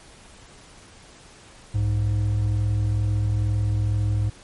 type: tone pair together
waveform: triangle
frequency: 61.74 / 103.97 Hz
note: B1 / G#2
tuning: 0 / +2 cents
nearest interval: major sixth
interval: 902 cents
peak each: -25 / -18 dBFS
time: 1.74-4.3 s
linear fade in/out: 10 ms
effects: pink hiss -48 dBFS RMS until 4.43 s + MP3 48 kbps